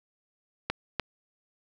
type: clicks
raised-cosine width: 0.3 ms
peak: -11 dBFS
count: 2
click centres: 0.7 / 0.997 s
effects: none